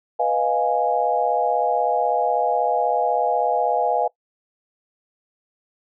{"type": "chord", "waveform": "sine", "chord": "F half-diminished seventh", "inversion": "second", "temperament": "equal", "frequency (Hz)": [493.9, 622.3, 698.5, 830.6], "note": ["Cb5", "Eb5", "F5", "Ab5"], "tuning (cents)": [0, 0, 0, 0], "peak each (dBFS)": [-24, -25, -22, -22], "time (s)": [0.19, 4.08], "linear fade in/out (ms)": 10, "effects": ["noise-tail reverb RT60 0.1 s tail -21 dB re dry"]}